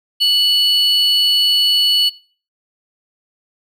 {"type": "tone pair together", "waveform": "triangle", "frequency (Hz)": [2960, 4404], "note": ["F#7", "C#8"], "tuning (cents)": [0, -12], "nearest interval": "perfect fifth", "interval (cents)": 688, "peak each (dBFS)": [-12, -13], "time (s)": [0.2, 2.1], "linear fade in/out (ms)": 20, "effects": ["noise-tail reverb RT60 0.4 s tail -20 dB re dry"]}